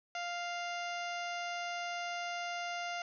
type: harmonic tone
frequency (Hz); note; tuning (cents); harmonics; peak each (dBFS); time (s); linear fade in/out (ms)
698.5; F5; 0; 1 / 2 / 3 / 4 / 5 / 6 / 7 / 8 / 9; -39 / -43 / -44 / -46 / -53 / -56 / -52 / -57 / -54; 0.15-3.02; 2
effects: none